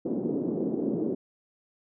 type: band-pass noise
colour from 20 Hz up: pink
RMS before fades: -29 dBFS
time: 0.05-1.15 s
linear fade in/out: 10 ms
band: 220 to 410 Hz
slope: 24 dB/octave
effects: none